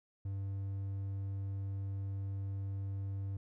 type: tone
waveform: triangle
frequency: 98 Hz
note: G2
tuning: in tune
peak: -34 dBFS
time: 0.25-3.37 s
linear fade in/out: 5 ms
effects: none